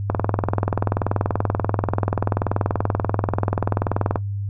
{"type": "click train", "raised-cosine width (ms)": 1, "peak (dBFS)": -5, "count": 85, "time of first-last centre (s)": [0.1, 4.158], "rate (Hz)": 20.7, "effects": ["noise-tail reverb RT60 0.1 s tail -17 dB re dry", "added 100 Hz sine -23 dBFS peak until 4.49 s"]}